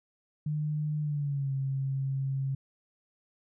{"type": "tone with pitch glide", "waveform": "sine", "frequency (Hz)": [151.1, 135.39], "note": ["D3", "C#3"], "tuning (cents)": [50, -40], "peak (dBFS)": -28, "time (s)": [0.46, 2.55], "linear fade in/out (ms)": 5, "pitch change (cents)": -190, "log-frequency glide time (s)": [1, 1.53], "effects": []}